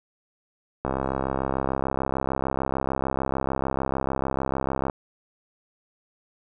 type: click train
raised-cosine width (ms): 1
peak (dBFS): -11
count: 271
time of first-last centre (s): 0.85-4.898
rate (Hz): 66.7
effects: none